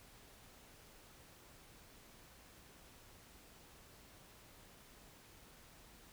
silence, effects pink hiss -61 dBFS RMS until 6.12 s

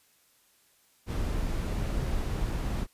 brown noise, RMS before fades -30 dBFS, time 1.06-2.87 s, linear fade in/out 50 ms, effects white hiss -65 dBFS RMS until 2.93 s + resampled to 32000 Hz

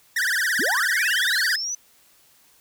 45% pulse tone with vibrato, 1700 Hz, G#6, 40 cents sharp, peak -20 dBFS, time 0.16-1.56 s, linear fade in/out 5 ms, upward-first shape triangle, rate 18 Hz, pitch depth 270 cents each way
sine linear sweep, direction up, 190 to 6080 Hz, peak -25 dBFS, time 0.59-1.75 s, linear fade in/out 5 ms
effects white hiss -57 dBFS RMS until 2.6 s

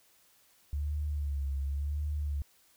sine tone with vibrato, 71.6 Hz, D2, 43 cents flat, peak -30 dBFS, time 0.73-2.42 s, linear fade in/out 0 ms, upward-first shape sine, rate 0.92 Hz, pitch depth 70 cents each way, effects white hiss -65 dBFS RMS until 2.76 s

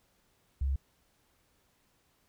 sine tone, 67.9 Hz, C#2, 35 cents flat, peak -27 dBFS, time 0.61-0.76 s, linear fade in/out 5 ms, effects pink hiss -71 dBFS RMS until 2.28 s

